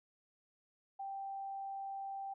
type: tone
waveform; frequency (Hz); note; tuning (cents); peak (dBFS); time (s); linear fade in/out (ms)
sine; 784; G5; 0; -40; 0.99-2.34; 10
effects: none